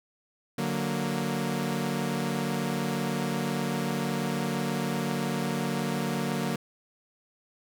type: chord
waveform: sawtooth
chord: D augmented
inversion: none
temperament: equal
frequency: 146.83 / 185 / 233.1 Hz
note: D3 / F#3 / A#3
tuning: 0 / 0 / 0 cents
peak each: -29 / -28 / -27 dBFS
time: 0.58-6.56 s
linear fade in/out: 5 ms
effects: none